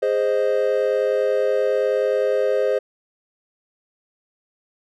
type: chord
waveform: triangle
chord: Ab major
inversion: none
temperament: equal with one note detuned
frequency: 413.4 / 523.3 / 622.3 Hz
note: Ab4 / C5 / Eb5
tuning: -8 / 0 / 0 cents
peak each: -20 / -18 / -22 dBFS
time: 0.02-2.79 s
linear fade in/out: 10 ms
effects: none